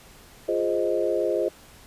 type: chord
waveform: sine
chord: F minor seventh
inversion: none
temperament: equal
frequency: 349.2 / 415.3 / 523.3 / 622.3 Hz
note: F4 / Ab4 / C5 / Eb5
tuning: 0 / 0 / 0 / 0 cents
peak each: -27 dBFS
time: 0.48-1.49 s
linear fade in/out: 10 ms
effects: pink hiss -50 dBFS RMS until 1.86 s + resampled to 32000 Hz